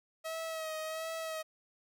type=tone with vibrato; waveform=sawtooth; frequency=639 Hz; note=D#5; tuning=46 cents sharp; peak=-33 dBFS; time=0.24-1.43 s; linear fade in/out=20 ms; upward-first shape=sine; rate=1.4 Hz; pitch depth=31 cents each way; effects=none